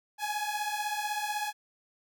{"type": "beating tone pair", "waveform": "sawtooth", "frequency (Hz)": [830.6, 846.6], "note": ["G#5", "G#5"], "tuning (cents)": [0, 33], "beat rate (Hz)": 16, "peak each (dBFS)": [-30, -30], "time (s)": [0.18, 1.53], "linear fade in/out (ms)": 50, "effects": []}